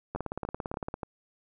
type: two click trains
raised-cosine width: 1 ms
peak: -20 / -19 dBFS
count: 4 / 15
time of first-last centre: 0.16-1.032 / 0.15-0.941 s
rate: 3.44 / 17.7 Hz
effects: none